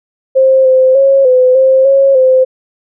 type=tone with pitch steps; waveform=sine; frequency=528 / 519 / 545 / 508 / 527 / 546 / 518 Hz; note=C5 / C5 / C#5 / B4 / C5 / C#5 / C5; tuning=+16 / -14 / -29 / +49 / +12 / -26 / -17 cents; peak=-4 dBFS; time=0.35-2.45 s; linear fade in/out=20 ms; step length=300 ms; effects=none